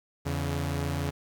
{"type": "tone pair together", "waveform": "sawtooth", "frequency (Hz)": [83.95, 141.1], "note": ["E2", "C#3"], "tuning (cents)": [32, 31], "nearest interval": "major sixth", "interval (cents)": 899, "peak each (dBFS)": -27, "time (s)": [0.25, 1.11], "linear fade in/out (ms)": 20, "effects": ["10-bit"]}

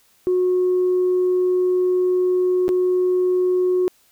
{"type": "tone with dropouts", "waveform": "sine", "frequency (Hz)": 364.6, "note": "F#4", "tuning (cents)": -25, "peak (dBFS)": -14, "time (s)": [0.27, 3.88], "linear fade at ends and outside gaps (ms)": 0, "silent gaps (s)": [2.681, 2.69], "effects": ["tanh soft clip ceiling -12 dBFS", "white hiss -58 dBFS RMS until 4.11 s"]}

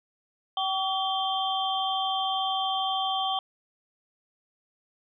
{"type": "tone cluster", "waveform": "sine", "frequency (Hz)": [767, 1140, 3161, 3474], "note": ["G5", "C#6", "G7", "A7"], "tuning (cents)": [-38, 48, 14, -23], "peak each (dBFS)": [-28, -33, -30, -36], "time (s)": [0.57, 3.39], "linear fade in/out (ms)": 2, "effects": []}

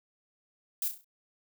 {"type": "noise with echo", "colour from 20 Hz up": "violet", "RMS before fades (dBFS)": -31, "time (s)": [0.82, 0.88], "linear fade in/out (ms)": 2, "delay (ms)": 33, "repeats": 5, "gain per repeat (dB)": -7, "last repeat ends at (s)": 1.045, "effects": []}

